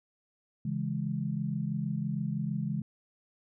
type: chord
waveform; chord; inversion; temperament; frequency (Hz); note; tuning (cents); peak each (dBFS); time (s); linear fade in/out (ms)
sine; C# minor; none; equal; 138.59 / 164.81 / 207.7; C#3 / E3 / G#3; 0 / 0 / 0; -34; 0.65-2.82; 5
effects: none